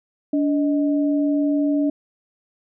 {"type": "tone pair together", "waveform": "sine", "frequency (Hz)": [289, 623.8], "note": ["D4", "D#5"], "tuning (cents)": [-28, 4], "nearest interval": "octave + minor second", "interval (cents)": 1332, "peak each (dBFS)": [-17, -27], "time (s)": [0.33, 1.9], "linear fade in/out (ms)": 5, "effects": []}